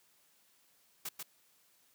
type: noise with echo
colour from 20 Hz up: white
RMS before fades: -40 dBFS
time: 1.05-1.09 s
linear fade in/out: 5 ms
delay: 140 ms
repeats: 1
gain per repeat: -3 dB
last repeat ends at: 1.23 s
effects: white hiss -69 dBFS RMS until 1.94 s + high-pass 100 Hz 12 dB/octave